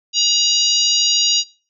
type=harmonic tone; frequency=953 Hz; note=A#5; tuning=38 cents sharp; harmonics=3 / 4 / 5 / 6 / 7; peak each=-20 / -20 / -18 / -23 / -22 dBFS; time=0.13-1.44 s; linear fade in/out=50 ms; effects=noise-tail reverb RT60 0.4 s tail -21 dB re dry